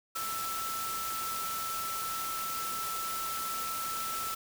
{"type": "tone in noise", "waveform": "sine", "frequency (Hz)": 1324, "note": "E6", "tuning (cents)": 7, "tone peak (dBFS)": -35, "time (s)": [0.15, 4.35], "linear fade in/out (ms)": 10, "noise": "white", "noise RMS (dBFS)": -38, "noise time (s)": [0.15, 4.35], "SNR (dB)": 0, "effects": []}